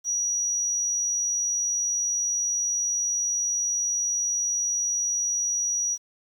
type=tone; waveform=sine; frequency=5800 Hz; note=F#8; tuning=35 cents flat; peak=-23 dBFS; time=0.04-5.98 s; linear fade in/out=50 ms; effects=9-bit